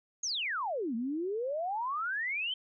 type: exponential two-way sweep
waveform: sine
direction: down then up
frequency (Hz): 6760 to 220 to 3160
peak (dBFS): -31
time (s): 0.23-2.54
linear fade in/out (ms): 5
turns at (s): 0.95
effects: none